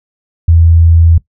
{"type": "tone", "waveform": "sine", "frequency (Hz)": 83, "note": "E2", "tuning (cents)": 12, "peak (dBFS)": -3, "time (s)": [0.48, 1.18], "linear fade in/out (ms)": 5, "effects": ["noise-tail reverb RT60 0.1 s tail -18 dB re dry"]}